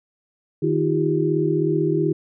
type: tone cluster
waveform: sine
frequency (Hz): 154.5 / 318.6 / 354.6 / 397.5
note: D#3 / D#4 / F4 / G4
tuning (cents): -12 / +41 / +26 / +24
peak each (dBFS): -23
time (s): 0.62-2.13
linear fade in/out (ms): 10
effects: none